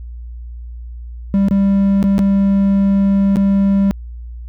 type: tone with dropouts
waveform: triangle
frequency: 197.2 Hz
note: G3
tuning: 11 cents sharp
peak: -8 dBFS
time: 1.34-3.91 s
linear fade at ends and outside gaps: 0 ms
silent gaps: 1.484-1.51 / 2.028-2.04 / 2.181-2.191 / 3.359-3.368 s
effects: added 59 Hz sine -27 dBFS peak until 4.48 s